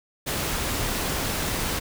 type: noise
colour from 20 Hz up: pink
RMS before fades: -27 dBFS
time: 0.26-1.8 s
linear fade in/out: 20 ms
effects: none

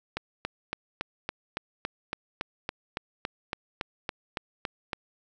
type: click train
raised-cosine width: 0.3 ms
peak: -14 dBFS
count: 18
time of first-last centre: 0.17-4.932 s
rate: 3.57 Hz
effects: none

